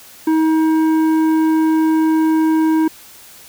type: tone with tanh clipping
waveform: triangle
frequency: 317.6 Hz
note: D#4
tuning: 36 cents sharp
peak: -13 dBFS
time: 0.27-2.88 s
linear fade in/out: 5 ms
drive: 14 dB
effects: white hiss -41 dBFS RMS until 3.48 s